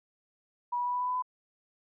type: tone with pitch steps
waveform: sine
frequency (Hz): 971 / 976.6 / 982.3 / 988 / 993.7 / 999.5 / 1005.2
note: B5 / B5 / B5 / B5 / B5 / B5 / B5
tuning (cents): -30 / -20 / -10 / 0 / +10 / +20 / +30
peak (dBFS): -28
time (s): 0.72-1.224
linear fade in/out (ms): 10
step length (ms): 72
effects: none